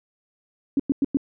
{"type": "tone bursts", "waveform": "sine", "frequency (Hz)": 277.2, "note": "C#4", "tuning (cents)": 0, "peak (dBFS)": -16, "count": 4, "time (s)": [0.77, 1.171], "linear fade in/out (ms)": 2, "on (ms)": 26, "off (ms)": 99, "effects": []}